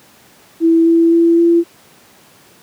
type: tone with pitch steps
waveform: sine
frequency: 329.6 / 332.7 / 335.7 / 338.9 Hz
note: E4 / E4 / E4 / E4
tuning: 0 / +16 / +32 / +48 cents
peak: -7 dBFS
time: 0.6-1.64 s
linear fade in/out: 50 ms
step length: 260 ms
effects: pink hiss -46 dBFS RMS until 2.62 s + high-pass 150 Hz 12 dB/octave